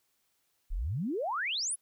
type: exponential sweep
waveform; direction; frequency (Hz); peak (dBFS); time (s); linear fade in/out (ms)
sine; up; 30.87 to 11175; -30; 0.7-1.76; 20
effects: white hiss -75 dBFS RMS until 1.81 s